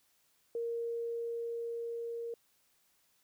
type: tone with level ramp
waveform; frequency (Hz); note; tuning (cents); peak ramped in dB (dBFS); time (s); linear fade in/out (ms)
sine; 466.2; A#4; 0; -33 to -37; 0.55-2.34; 2
effects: white hiss -72 dBFS RMS until 3.23 s

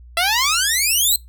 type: exponential sweep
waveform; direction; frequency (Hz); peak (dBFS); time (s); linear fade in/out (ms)
10% pulse; up; 661 to 4186; -7; 0.17-1.16; 2
effects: noise-tail reverb RT60 0.2 s tail -23 dB re dry + added 60 Hz sine -39 dBFS peak until 1.28 s

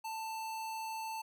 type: tone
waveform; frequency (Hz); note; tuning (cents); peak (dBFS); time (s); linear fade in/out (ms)
square; 887; A5; +14; -39; 0.04-1.22; 10
effects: none

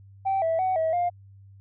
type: tone with pitch steps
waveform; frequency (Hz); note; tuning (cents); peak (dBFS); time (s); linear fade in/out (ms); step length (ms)
sine; 775 / 654 / 749 / 643 / 704; G5 / E5 / F#5 / E5 / F5; -20 / -14 / +21 / -43 / +14; -20; 0.25-1.1; 20; 170
effects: tanh soft clip ceiling -19 dBFS + added 98 Hz sine -47 dBFS peak until 1.6 s

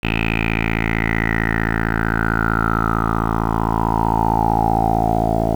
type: tone with low-pass filter sweep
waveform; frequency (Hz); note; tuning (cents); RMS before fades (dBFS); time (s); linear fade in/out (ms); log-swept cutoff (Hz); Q
10% pulse; 55.5; A1; +16; -18; 0.03-5.55; 5; 2700 to 640; 8.4
effects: 7-bit

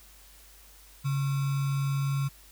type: tone with sample-and-hold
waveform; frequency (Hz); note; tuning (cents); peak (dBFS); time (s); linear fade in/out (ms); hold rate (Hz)
sine; 138.59; C#3; 0; -25; 1.04-2.29; 20; 1225
effects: added 50 Hz sine -55 dBFS peak until 2.51 s + white hiss -55 dBFS RMS until 2.51 s

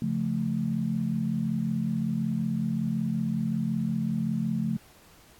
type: chord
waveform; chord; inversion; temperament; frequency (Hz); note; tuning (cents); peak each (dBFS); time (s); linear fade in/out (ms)
sine; Db augmented; none; equal; 138.59 / 174.61 / 220; Db3 / F3 / A3; 0 / 0 / 0; -32 / -30 / -28; 0.02-4.77; 2
effects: pink hiss -56 dBFS RMS until 5.39 s + AAC 64 kbps

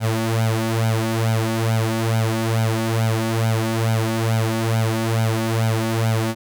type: tone with flanger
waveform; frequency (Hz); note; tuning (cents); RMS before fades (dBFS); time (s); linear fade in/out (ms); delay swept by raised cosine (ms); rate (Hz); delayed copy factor
sawtooth; 112.5; A2; +39; -20; 0-6.35; 50; 1.3 to 3.5; 2.3; +0.9
effects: none

